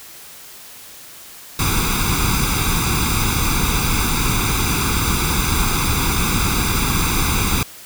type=noise with comb filter; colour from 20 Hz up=pink; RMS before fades=-18 dBFS; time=1.59-7.63 s; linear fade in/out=2 ms; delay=0.82 ms; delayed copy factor=+0.9; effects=white hiss -39 dBFS RMS until 7.85 s